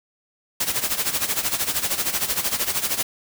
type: noise with tremolo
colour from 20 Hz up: white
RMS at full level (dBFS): -21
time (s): 0.6-3.03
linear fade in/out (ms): 5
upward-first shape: sine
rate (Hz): 13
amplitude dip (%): 75
effects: none